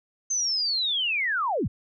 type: linear sweep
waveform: sine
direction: down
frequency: 6300 to 49 Hz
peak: -23 dBFS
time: 0.3-1.68 s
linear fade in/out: 10 ms
effects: none